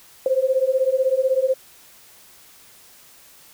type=beating tone pair; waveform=sine; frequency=515 / 531 Hz; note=C5 / C5; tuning=-28 / +25 cents; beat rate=16 Hz; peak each=-20 / -19 dBFS; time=0.26-1.54 s; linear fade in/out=2 ms; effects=white hiss -49 dBFS RMS until 3.53 s